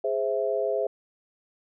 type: chord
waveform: sine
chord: Ab augmented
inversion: none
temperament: equal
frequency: 415.3 / 523.3 / 659.3 Hz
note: Ab4 / C5 / E5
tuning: 0 / 0 / 0 cents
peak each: -28 dBFS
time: 0.04-0.87 s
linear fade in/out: 5 ms
effects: none